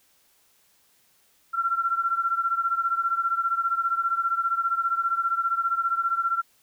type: beating tone pair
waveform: sine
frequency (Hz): 1357 / 1372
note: E6 / F6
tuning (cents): +50 / -31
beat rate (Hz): 15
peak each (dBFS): -24 / -27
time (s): 1.53-6.42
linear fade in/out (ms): 20
effects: white hiss -63 dBFS RMS until 6.62 s